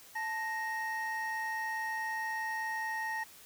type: tone pair together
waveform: triangle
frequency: 880 / 1864.7 Hz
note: A5 / A#6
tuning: 0 / 0 cents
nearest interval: octave + minor second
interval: 1300 cents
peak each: -35 / -34 dBFS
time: 0.15-3.24 s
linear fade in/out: 10 ms
effects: white hiss -55 dBFS RMS until 3.45 s